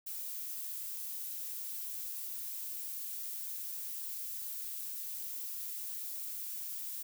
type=noise; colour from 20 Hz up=violet; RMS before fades=-41 dBFS; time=0.06-7.03 s; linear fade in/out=10 ms; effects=none